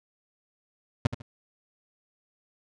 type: tone with echo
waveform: 30% pulse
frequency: 116.54 Hz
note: A#2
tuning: in tune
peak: -15 dBFS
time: 1.05-1.07 s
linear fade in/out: 5 ms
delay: 75 ms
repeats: 2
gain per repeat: -11 dB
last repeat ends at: 1.22 s
effects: low-pass 6000 Hz 12 dB/octave